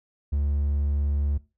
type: tone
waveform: triangle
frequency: 71.9 Hz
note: D2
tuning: 36 cents flat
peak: -20 dBFS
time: 0.32-1.38 s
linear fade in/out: 10 ms
effects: noise-tail reverb RT60 0.3 s tail -19 dB re dry